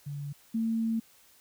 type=tone pair in turn; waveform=sine; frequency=143.4 / 225.7 Hz; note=D3 / A3; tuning=-41 / +44 cents; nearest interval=minor sixth; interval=785 cents; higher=second; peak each=-34 / -26 dBFS; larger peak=second; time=0.06-0.33 / 0.54-1 s; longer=second; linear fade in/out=10 ms; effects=white hiss -60 dBFS RMS until 1.4 s